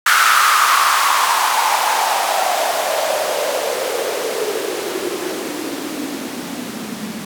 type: noise with band-pass filter sweep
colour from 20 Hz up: blue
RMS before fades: -18 dBFS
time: 0.06-7.25 s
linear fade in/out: 5 ms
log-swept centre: 1400 to 200 Hz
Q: 5.4
effects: none